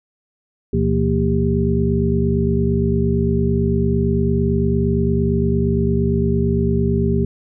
sine tone cluster, 73.7 / 122.5 / 171.3 / 231 / 396.4 Hz, D2 / B2 / F3 / A#3 / G4, +7 / -14 / -33 / -16 / +19 cents, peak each -21 dBFS, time 0.73-7.25 s, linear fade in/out 5 ms, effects none

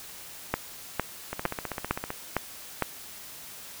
two click trains, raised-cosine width 0.5 ms, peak -16 / -9 dBFS, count 13 / 6, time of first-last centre 1.33-2.104 / 0.54-2.823 s, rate 15.5 / 2.19 Hz, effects white hiss -44 dBFS RMS until 3.8 s

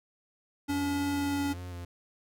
square tone with pitch glide, 284.9 to 283.3 Hz, C#4 to C#4, +48 to +38 cents, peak -29 dBFS, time 0.68-1.54 s, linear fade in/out 20 ms, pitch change -10 cents, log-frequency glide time 1.14-1.42 s
45% pulse tone with vibrato, 88.5 Hz, F2, 23 cents sharp, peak -38 dBFS, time 0.69-1.85 s, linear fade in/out 5 ms, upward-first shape square, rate 3.4 Hz, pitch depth 24 cents each way
effects none

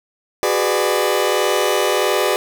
sawtooth chord, G# half-diminished seventh, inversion third, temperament just, 373.8 / 415.3 / 498.4 / 598 Hz, F#4 / G#4 / B4 / D5, +18 / 0 / +16 / +31 cents, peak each -17 dBFS, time 0.43-2.36 s, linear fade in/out 0 ms, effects none

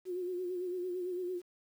sine tone with vibrato, 361.1 Hz, F#4, 42 cents flat, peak -34 dBFS, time 0.05-1.42 s, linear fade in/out 50 ms, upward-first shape sine, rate 8.9 Hz, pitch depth 51 cents each way, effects 10-bit

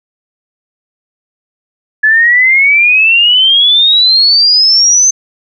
sine exponential sweep, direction up, 1710 to 6272 Hz, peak -4 dBFS, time 2.03-5.11 s, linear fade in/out 10 ms, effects none

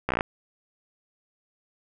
slowing click train, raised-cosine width 0.5 ms, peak -9 dBFS, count 8, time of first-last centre 0.09-0.208 s, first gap 15 ms, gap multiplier 1.04, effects none

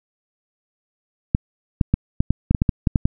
clicks, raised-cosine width 5 ms, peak -3 dBFS, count 12, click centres 1.349 / 1.812 / 1.94 / 2.205 / 2.306 / 2.51 / 2.548 / 2.619 / 2.692 / 2.872 / 2.958 / 3.055 s, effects none

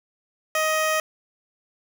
15% pulse tone, 627 Hz, D#5, 13 cents sharp, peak -14 dBFS, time 0.55-1 s, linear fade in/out 2 ms, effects none

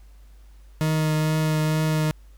40% pulse tone with vibrato, 155.7 Hz, D#3, 2 cents sharp, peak -19 dBFS, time 0.81-2.11 s, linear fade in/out 0 ms, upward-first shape triangle, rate 2.2 Hz, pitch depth 14 cents each way, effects added 50 Hz sine -45 dBFS peak until 2.37 s + pink hiss -62 dBFS RMS until 2.37 s

